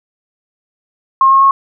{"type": "tone with pitch steps", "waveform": "sine", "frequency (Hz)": [1072, 1081.3, 1090.7], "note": ["C6", "C#6", "C#6"], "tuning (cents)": [42, -43, -28], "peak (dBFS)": -5, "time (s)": [1.21, 1.51], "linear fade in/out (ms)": 2, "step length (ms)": 100, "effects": []}